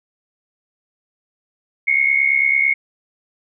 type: tone pair together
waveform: sine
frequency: 2148 / 2217 Hz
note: C7 / C#7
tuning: +45 / 0 cents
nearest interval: minor second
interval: 55 cents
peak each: -16 dBFS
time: 1.87-2.74 s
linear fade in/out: 10 ms
effects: none